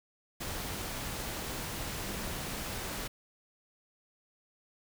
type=tone in noise; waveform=sine; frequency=196 Hz; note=G3; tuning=in tune; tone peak=-46 dBFS; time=2.04-2.31 s; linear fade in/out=10 ms; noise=pink; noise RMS=-38 dBFS; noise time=0.4-3.08 s; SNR=-11 dB; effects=none